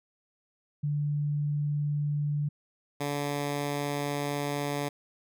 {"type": "tone pair in turn", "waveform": ["sine", "10% pulse"], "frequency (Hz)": [146.83, 144.06], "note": ["D3", "D3"], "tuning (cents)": [0, -33], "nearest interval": "unison", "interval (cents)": 33, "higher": "first", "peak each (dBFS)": [-26, -21], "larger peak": "second", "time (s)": [[0.83, 2.49], [3, 4.89]], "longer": "second", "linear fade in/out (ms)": 10, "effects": []}